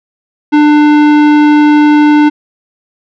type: tone with tanh clipping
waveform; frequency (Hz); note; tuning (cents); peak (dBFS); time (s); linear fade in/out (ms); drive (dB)
sine; 298; D4; +25; -5; 0.52-2.3; 20; 17
effects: none